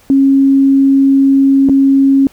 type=tone with dropouts; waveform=sine; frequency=272.7 Hz; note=C#4; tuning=28 cents flat; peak=-5 dBFS; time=0.1-2.27 s; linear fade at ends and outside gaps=1 ms; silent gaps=1.688-1.695 s; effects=pink hiss -46 dBFS RMS until 2.32 s